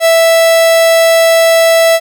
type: tone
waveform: 45% pulse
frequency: 659.3 Hz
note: E5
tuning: in tune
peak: -5 dBFS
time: 0-2 s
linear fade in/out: 50 ms
effects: none